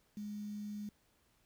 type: tone with quantisation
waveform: sine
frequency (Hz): 207.7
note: G#3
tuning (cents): 0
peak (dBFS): -40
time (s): 0.17-0.89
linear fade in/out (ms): 2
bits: 10
effects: pink hiss -73 dBFS RMS until 1.45 s